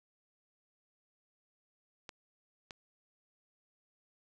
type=clicks; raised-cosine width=0.2 ms; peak=-27 dBFS; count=2; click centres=2.092 / 2.708 s; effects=none